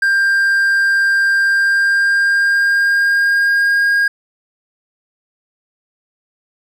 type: tone with pitch glide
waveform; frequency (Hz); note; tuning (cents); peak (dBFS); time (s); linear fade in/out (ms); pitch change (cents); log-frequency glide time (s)
triangle; 1591 to 1625.4; G6 to G#6; +25 to -38; -9; 0.02-4.08; 5; +37; 1.44-3.9
effects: none